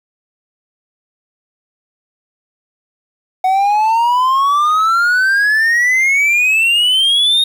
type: exponential sweep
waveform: triangle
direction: up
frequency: 740 to 3729 Hz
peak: -8 dBFS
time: 3.44-7.44 s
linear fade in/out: 5 ms
effects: 7-bit